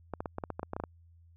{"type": "clicks", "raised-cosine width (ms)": 1, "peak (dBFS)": -21, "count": 12, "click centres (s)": [0.137, 0.205, 0.258, 0.384, 0.438, 0.503, 0.595, 0.631, 0.734, 0.765, 0.8, 0.838], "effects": ["added 84 Hz sine -56 dBFS peak until 1.36 s"]}